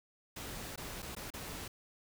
pink noise with dropouts, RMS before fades -44 dBFS, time 0.36-1.68 s, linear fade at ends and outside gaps 5 ms, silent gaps 0.76-0.776 / 1.022-1.026 / 1.151-1.165 / 1.304-1.337 s, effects none

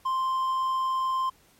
triangle tone, 1046.5 Hz, C6, in tune, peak -22 dBFS, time 0.05-1.3 s, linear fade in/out 10 ms, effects pink hiss -60 dBFS RMS until 1.59 s + MP3 64 kbps

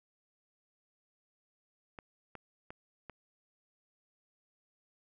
clicks, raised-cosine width 0.5 ms, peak -30 dBFS, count 4, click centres 1.988 / 2.353 / 2.705 / 3.097 s, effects none

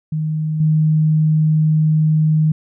sine tone with level steps, 155.56 Hz, D#3, in tune, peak -17 / -11 dBFS, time 0.12-2.52 s, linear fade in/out 5 ms, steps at 0.6 s, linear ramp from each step 5 ms, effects none

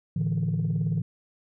sine chord, A suspended fourth, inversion none, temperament just, 110 / 146.67 / 165 Hz, A2 / D3 / E3, 0 / -2 / +2 cents, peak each -28 / -27 / -25 dBFS, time 0.16-1.02 s, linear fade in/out 5 ms, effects tanh soft clip ceiling -19 dBFS

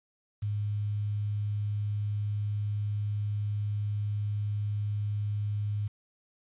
sine tone with quantisation, 103.83 Hz, G#2, in tune, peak -28 dBFS, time 0.42-5.88 s, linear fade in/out 10 ms, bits 9, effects resampled to 8000 Hz

